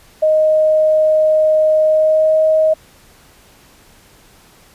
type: tone with pitch glide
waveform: sine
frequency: 622.3 to 629.2 Hz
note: D#5 to D#5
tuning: 0 to +19 cents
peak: -9 dBFS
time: 0.22-2.74 s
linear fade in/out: 10 ms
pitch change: +19 cents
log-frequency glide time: 1.84-2.4 s
effects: pink hiss -47 dBFS RMS until 4.74 s + resampled to 32000 Hz

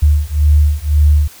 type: beating tone pair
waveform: sine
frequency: 73.42 / 75.32 Hz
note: D2 / D2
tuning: 0 / +44 cents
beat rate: 1.9 Hz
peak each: -11 dBFS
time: 0.02-1.28 s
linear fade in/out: 10 ms
effects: white hiss -39 dBFS RMS until 1.4 s

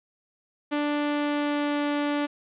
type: tone with pitch glide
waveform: sawtooth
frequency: 293.7 to 291.3 Hz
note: D4 to D4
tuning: 0 to -14 cents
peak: -20 dBFS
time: 0.71-2.27 s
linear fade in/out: 20 ms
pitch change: -14 cents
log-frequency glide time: 0.94-1.86 s
effects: resampled to 8000 Hz + 9-bit

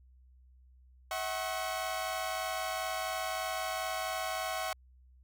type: tone cluster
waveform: sawtooth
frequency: 645 / 748 / 1090 Hz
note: E5 / F#5 / C#6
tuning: -38 / +19 / -29 cents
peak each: -34 / -33 / -36 dBFS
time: 1.11-4.73 s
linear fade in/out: 2 ms
effects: added 63 Hz sine -57 dBFS peak until 5.23 s

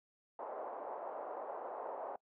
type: band-pass noise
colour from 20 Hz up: pink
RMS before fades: -44 dBFS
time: 0.39-2.16 s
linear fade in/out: 2 ms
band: 510 to 910 Hz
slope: 24 dB/octave
effects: noise-tail reverb RT60 0.1 s tail -23 dB re dry

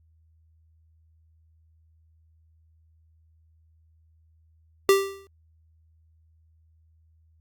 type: tone with exponential decay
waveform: square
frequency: 392 Hz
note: G4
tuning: in tune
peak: -13 dBFS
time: 4.89-5.27 s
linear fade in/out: 1 ms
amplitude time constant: 81 ms
effects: added 80 Hz sine -58 dBFS peak until 7.4 s + Opus 48 kbps

